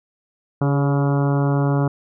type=harmonic tone with a mistuned harmonic; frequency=141.4 Hz; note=C#3; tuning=35 cents sharp; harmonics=1 / 2 / 3 / 4 / 5 / 6 / 7 / 8 / 9 / 10; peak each=-17 / -23 / -27 / -29 / -31 / -33 / -34 / -35 / -36 / -37 dBFS; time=0.61-1.88 s; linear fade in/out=5 ms; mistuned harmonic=3; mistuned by=-35 cents; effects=none